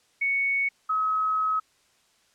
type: tone pair in turn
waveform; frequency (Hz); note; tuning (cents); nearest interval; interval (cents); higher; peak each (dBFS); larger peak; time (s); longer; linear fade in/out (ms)
sine; 2220 / 1278.7; C#7 / D#6; +2 / +47; minor seventh; 955; first; -22; neither; 0.21-0.69 / 0.89-1.6; second; 10
effects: white hiss -64 dBFS RMS until 2.34 s + low-pass 8000 Hz 12 dB/octave